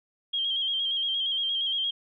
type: tone with vibrato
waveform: sine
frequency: 3213 Hz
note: G7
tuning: 42 cents sharp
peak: -25 dBFS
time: 0.33-1.91 s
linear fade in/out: 10 ms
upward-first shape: square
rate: 8.6 Hz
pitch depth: 34 cents each way
effects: none